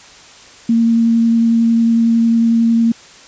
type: tone with vibrato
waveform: sine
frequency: 230 Hz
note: A#3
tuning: 23 cents flat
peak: -9 dBFS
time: 0.69-2.92 s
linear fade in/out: 5 ms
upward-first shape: triangle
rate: 11 Hz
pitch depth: 11 cents each way
effects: white hiss -40 dBFS RMS until 3.27 s + resampled to 16000 Hz